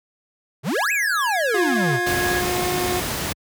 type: exponential two-way sweep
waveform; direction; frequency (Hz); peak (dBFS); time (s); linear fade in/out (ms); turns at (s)
square; up then down; 113.7 to 2637 to 113.7; -21; 0.63-2; 50; 0.92
type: tone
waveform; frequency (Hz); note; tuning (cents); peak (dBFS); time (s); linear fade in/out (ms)
sine; 1661.2; G#6; 0; -23; 0.75-2.41; 5
type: tone with pitch glide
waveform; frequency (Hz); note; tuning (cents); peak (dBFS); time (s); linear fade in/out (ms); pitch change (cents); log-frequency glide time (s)
25% pulse; 354.4 to 360; F4 to F#4; +25 to -47; -19; 1.54-3; 5; +28; 2.05-2.67
type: noise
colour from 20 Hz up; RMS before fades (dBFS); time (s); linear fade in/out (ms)
pink; -25; 2.06-3.33; 10
effects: high-pass 60 Hz 12 dB/octave